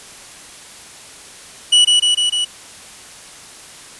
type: tone with echo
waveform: 45% pulse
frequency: 2943 Hz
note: F#7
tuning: 10 cents flat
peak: -7 dBFS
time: 1.72-1.85 s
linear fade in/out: 10 ms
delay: 150 ms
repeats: 4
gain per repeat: -2 dB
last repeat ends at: 2.45 s
effects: white hiss -38 dBFS RMS until 3.99 s + resampled to 24000 Hz